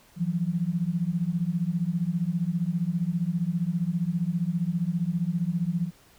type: beating tone pair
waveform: sine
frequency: 164.81 / 179.81 Hz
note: E3 / F#3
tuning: 0 / -49 cents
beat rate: 15 Hz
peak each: -27 dBFS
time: 0.16-5.91 s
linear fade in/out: 50 ms
effects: pink hiss -57 dBFS RMS until 6.18 s